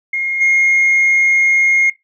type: tone with level steps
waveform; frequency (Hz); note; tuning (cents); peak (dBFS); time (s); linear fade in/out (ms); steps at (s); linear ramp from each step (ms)
sine; 2141; C7; +39; -15 / -7; 0.13-1.9; 5; 0.4; 20
effects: noise-tail reverb RT60 0.2 s tail -21 dB re dry + tanh soft clip ceiling -7 dBFS